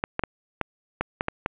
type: clicks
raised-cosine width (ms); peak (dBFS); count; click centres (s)
0.5; -9; 8; 0.039 / 0.194 / 0.237 / 0.613 / 1.01 / 1.209 / 1.284 / 1.461
effects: resampled to 8000 Hz + 7-bit